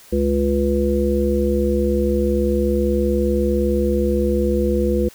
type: harmonic tone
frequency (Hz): 70.2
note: C#2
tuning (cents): +22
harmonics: 1 / 3 / 5 / 7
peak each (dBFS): -21 / -21 / -21 / -21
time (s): 0.12-5.09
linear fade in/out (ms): 10
effects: white hiss -46 dBFS RMS until 5.14 s